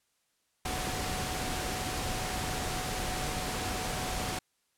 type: tone in noise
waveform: sine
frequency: 740 Hz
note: F#5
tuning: in tune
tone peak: -40 dBFS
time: 0.65-4.39 s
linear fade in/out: 5 ms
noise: pink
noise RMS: -34 dBFS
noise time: 0.65-4.39 s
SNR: -9 dB
effects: white hiss -75 dBFS RMS until 4.77 s + low-pass 11000 Hz 12 dB/octave